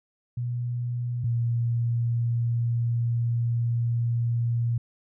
sine tone pair in turn, 121.3 / 117.85 Hz, B2 / A#2, -31 / +19 cents, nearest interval unison, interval 50 cents, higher first, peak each -26 / -22 dBFS, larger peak second, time 0.37-1.24 / 1.24-4.78 s, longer second, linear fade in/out 5 ms, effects none

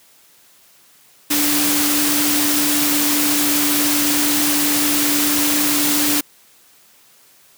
sine tone in noise, 293.7 Hz, D4, in tune, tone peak -20 dBFS, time 1.3-6.21 s, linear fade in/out 10 ms, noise white, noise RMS -18 dBFS, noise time 1.3-6.21 s, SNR -5 dB, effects white hiss -51 dBFS RMS until 7.57 s + high-pass 100 Hz 12 dB/octave

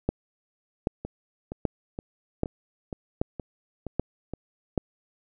two click trains, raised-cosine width 2 ms, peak -20 / -10 dBFS, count 8 / 7, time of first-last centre 1.05-4.336 / 0.09-4.777 s, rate 2.13 / 1.28 Hz, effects none

